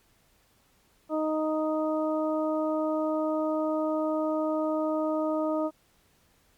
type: harmonic tone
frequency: 311.1 Hz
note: D#4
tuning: in tune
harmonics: 1 / 2 / 3 / 4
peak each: -28 / -28 / -37 / -36 dBFS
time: 1.09-5.71 s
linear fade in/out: 50 ms
effects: pink hiss -65 dBFS RMS until 6.57 s + MP3 96 kbps